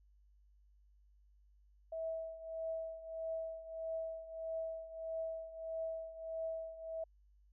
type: tone with tremolo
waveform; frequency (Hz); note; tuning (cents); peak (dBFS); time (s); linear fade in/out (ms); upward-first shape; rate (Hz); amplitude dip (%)
sine; 650; E5; -24; -36; 1.92-7.04; 5; triangle; 1.6; 80
effects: added 50 Hz sine -64 dBFS peak until 7.52 s